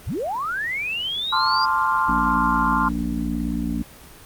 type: linear sweep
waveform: sine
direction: up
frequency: 37.32 to 4893 Hz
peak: -23 dBFS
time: 0.06-1.66 s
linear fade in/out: 20 ms
type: chord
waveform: sine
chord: D minor seventh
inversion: second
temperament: equal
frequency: 880 / 1046.5 / 1174.7 / 1396.9 Hz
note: A5 / C6 / D6 / F6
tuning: 0 / 0 / 0 / 0 cents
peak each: -24 / -20 / -26 / -24 dBFS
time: 1.32-2.89 s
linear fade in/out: 10 ms
type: harmonic tone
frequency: 58.27 Hz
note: A#1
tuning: in tune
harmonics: 1 / 3 / 4 / 5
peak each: -28 / -28 / -25 / -27 dBFS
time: 2.08-3.83 s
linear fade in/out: 10 ms
effects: pink hiss -44 dBFS RMS until 4.25 s + Opus 24 kbps